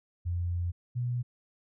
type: tone pair in turn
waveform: sine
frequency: 87.31 / 122.24 Hz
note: F2 / B2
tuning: 0 / -17 cents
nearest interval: tritone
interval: 583 cents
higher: second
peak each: -28 dBFS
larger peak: neither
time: 0.25-0.72 / 0.95-1.23 s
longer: first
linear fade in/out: 20 ms
effects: none